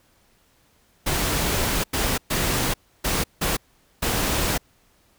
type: noise bursts at uneven times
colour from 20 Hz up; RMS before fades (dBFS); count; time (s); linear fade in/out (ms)
pink; -23; 6; 1.06-1.84 / 1.93-2.18 / 2.3-2.74 / 3.04-3.24 / 3.41-3.57 / 4.02-4.58; 10
effects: pink hiss -61 dBFS RMS until 5.18 s